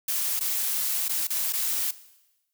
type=noise with dropouts; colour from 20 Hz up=blue; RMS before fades=-27 dBFS; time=0.08-1.91 s; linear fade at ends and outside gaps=5 ms; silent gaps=0.394-0.408 / 1.083-1.092 / 1.271-1.302 / 1.525-1.534 s; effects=noise-tail reverb RT60 1.0 s tail -17 dB re dry